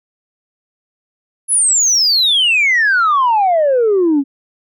sine exponential sweep, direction down, 10690 to 267.3 Hz, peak -8 dBFS, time 1.48-4.24 s, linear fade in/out 50 ms, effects tanh soft clip ceiling -7 dBFS

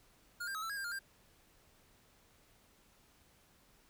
square tone with pitch steps, 1426 / 1590 / 1278 / 1331 / 1644 / 1593 / 1410 / 1590 Hz, F6 / G6 / D#6 / E6 / G#6 / G6 / F6 / G6, +36 / +24 / +46 / +16 / -18 / +27 / +16 / +24 cents, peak -39 dBFS, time 0.4-0.992 s, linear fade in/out 10 ms, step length 74 ms, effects pink hiss -67 dBFS RMS until 3.89 s

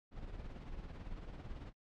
brown noise with tremolo, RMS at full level -44 dBFS, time 0.11-1.73 s, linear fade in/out 50 ms, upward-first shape sine, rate 18 Hz, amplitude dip 55%, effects low-pass 4000 Hz 12 dB/octave + AAC 64 kbps

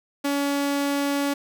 sawtooth tone, 282.7 Hz, C#4, 34 cents sharp, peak -18 dBFS, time 0.24-1.34 s, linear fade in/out 10 ms, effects 8-bit

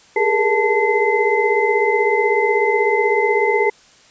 sine tone cluster, 405.3 / 421.5 / 469.1 / 880 / 2055 Hz, G#4 / G#4 / A#4 / A5 / C7, -42 / +26 / +11 / 0 / -32 cents, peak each -20 dBFS, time 0.16-3.7 s, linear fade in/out 5 ms, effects white hiss -49 dBFS RMS until 4.1 s + resampled to 16000 Hz

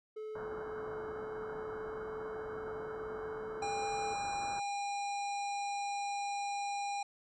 triangle tone with pitch glide, 431.9 to 435.9 Hz, A4 to A4, -32 to -16 cents, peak -38 dBFS, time 0.16-4.14 s, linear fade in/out 10 ms, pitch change +16 cents, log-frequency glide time 0.29-2.37 s
white low-pass noise, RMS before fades -47 dBFS, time 0.35-4.6 s, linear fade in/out 5 ms, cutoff 1600 Hz, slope 96 dB/octave
harmonic tone, 807 Hz, G#5, 50 cents flat, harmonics 1 / 3 / 5 / 7 / 9 / 10, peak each -35 / -45 / -49 / -52 / -54 / -55 dBFS, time 3.62-7.03 s, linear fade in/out 5 ms
effects none

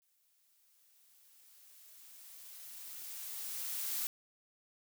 blue noise with exponential growth, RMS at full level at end -36 dBFS, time 0.02-4.07 s, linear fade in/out 0 ms, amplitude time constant 880 ms, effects none

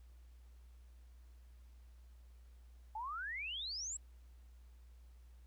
sine exponential sweep, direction up, 836 to 7880 Hz, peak -40 dBFS, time 2.95-3.97 s, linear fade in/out 5 ms, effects added 60 Hz sine -56 dBFS peak until 5.46 s + pink hiss -75 dBFS RMS until 5.46 s

